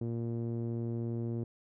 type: tone with low-pass filter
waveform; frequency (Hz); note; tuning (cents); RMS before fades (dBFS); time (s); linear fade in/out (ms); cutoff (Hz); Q
sawtooth; 116.54; A#2; 0; -35; 0.01-1.44; 5; 360; 1.6
effects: none